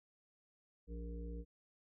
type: harmonic tone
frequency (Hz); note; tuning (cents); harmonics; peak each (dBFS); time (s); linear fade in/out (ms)
58.27; A#1; 0; 1 / 3 / 5 / 7 / 8; -43 / -51 / -54 / -64 / -53; 0.87-1.45; 50
effects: none